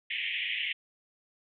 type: band-pass noise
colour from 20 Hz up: pink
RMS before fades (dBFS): -33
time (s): 0.1-0.73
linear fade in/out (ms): 10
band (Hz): 1900 to 3300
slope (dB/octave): 96
effects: none